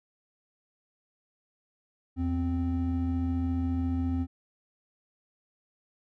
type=tone pair together; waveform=triangle; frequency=82.2 / 261 Hz; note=E2 / C4; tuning=-4 / -4 cents; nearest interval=octave + minor sixth; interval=2000 cents; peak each=-27 dBFS; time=2.16-4.27 s; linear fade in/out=50 ms; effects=none